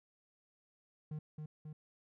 triangle tone with echo, 153 Hz, D#3, 29 cents flat, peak -37 dBFS, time 1.11-1.19 s, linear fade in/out 5 ms, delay 270 ms, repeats 2, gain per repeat -3 dB, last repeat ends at 1.73 s, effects none

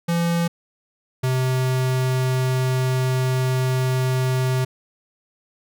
square tone pair in turn, 170 / 129.21 Hz, F3 / C3, -46 / -21 cents, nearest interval perfect fourth, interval 475 cents, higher first, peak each -19 dBFS, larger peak neither, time 0.08-0.48 / 1.23-4.65 s, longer second, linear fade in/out 10 ms, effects none

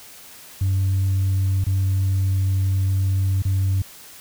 sine tone with dropouts, 95.8 Hz, G2, 39 cents flat, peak -15 dBFS, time 0.61-3.82 s, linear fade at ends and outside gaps 5 ms, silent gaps 1.641-1.666 / 3.422-3.451 s, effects tanh soft clip ceiling -15 dBFS + white hiss -43 dBFS RMS until 4.2 s

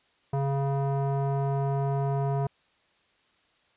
square tone with low-pass filter, 138.4 Hz, C#3, 2 cents flat, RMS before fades -27 dBFS, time 0.33-2.47 s, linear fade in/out 5 ms, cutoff 850 Hz, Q 2.2, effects white hiss -66 dBFS RMS until 3.76 s + resampled to 8000 Hz

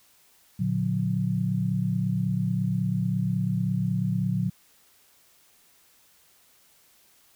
sine chord, Bb augmented, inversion none, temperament just, 116.54 / 145.68 / 182.1 Hz, Bb2 / D3 / F#3, 0 / -14 / -27 cents, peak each -28 / -29 / -26 dBFS, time 0.59-4.5 s, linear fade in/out 10 ms, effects white hiss -60 dBFS RMS until 7.35 s

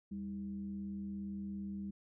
sine tone with frequency modulation, 199.1 Hz, G3, 27 cents sharp, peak -39 dBFS, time 0.11-1.91 s, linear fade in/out 10 ms, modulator 121 Hz, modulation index 0.42, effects none

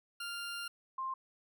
20% pulse / sine tone pair in turn, 1396.9 / 1054.4 Hz, F6 / C6, 0 / +13 cents, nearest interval perfect fourth, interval 487 cents, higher first, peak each -34 / -35 dBFS, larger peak first, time 0.2-0.68 / 0.98-1.14 s, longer first, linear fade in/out 5 ms, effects none

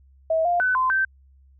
sine tone with pitch steps, 645 / 701 / 1506 / 1031 / 1554 Hz, E5 / F5 / F#6 / C6 / G6, -38 / +6 / +30 / -26 / -16 cents, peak -18 dBFS, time 0.3-1.05 s, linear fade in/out 5 ms, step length 150 ms, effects added 67 Hz sine -51 dBFS peak until 1.59 s

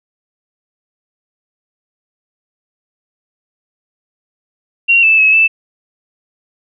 sine tone with pitch steps, 2751 / 2635 / 2575 / 2640 Hz, F7 / E7 / E7 / E7, -27 / -1 / -41 / +2 cents, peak -6 dBFS, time 4.88-5.48 s, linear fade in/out 20 ms, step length 150 ms, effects none

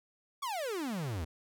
45% pulse exponential sweep, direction down, 1166 to 73.42 Hz, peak -34 dBFS, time 0.42-1.25 s, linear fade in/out 10 ms, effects none

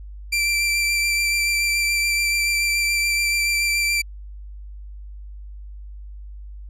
sawtooth tone with vibrato, 2349 Hz, D7, in tune, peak -15 dBFS, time 0.32-4.02 s, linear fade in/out 10 ms, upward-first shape sine, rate 7 Hz, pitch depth 14 cents each way, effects added 50 Hz sine -34 dBFS peak until 6.69 s + low-pass 12000 Hz 12 dB/octave

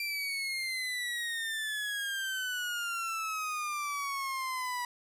30% pulse exponential sweep, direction down, 2363 to 973 Hz, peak -30 dBFS, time 0-4.85 s, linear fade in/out 2 ms, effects resampled to 32000 Hz + 11-bit

